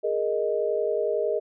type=chord; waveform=sine; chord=Ab suspended second; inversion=none; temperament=equal; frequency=415.3 / 466.2 / 622.3 Hz; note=Ab4 / Bb4 / Eb5; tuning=0 / 0 / 0 cents; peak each=-27 dBFS; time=0.03-1.4 s; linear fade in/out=20 ms; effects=none